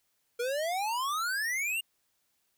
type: exponential sweep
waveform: square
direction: up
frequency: 466.2 to 2863 Hz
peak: -30 dBFS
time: 0.39-1.81 s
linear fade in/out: 10 ms
effects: white hiss -75 dBFS RMS until 2.57 s